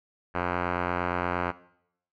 5% pulse tone with low-pass filter, 88.6 Hz, F2, 25 cents sharp, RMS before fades -29 dBFS, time 0.34-1.52 s, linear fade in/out 20 ms, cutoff 1700 Hz, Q 5.6, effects noise-tail reverb RT60 0.7 s tail -18 dB re dry

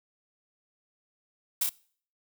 blue noise with echo, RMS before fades -26 dBFS, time 1.61-1.64 s, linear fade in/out 5 ms, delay 27 ms, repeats 2, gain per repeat -2 dB, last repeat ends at 1.694 s, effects noise-tail reverb RT60 0.5 s tail -23 dB re dry

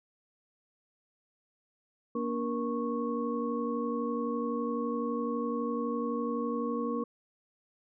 sine tone cluster, 236.1 / 288 / 472.8 / 1102 Hz, A#3 / D4 / A#4 / C#6, +22 / -34 / +24 / -11 cents, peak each -33 / -37 / -34 / -38 dBFS, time 2.15-7.04 s, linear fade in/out 5 ms, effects none

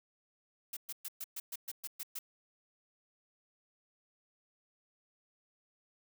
blue noise bursts, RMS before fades -41 dBFS, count 10, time 0.73-2.19 s, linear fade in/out 5 ms, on 38 ms, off 120 ms, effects none

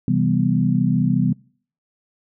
sine chord, C major seventh, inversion none, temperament equal, 130.81 / 164.81 / 196 / 246.9 Hz, C3 / E3 / G3 / B3, 0 / 0 / 0 / 0 cents, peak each -21 dBFS, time 0.08-1.33 s, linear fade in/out 2 ms, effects noise-tail reverb RT60 0.5 s tail -24 dB re dry

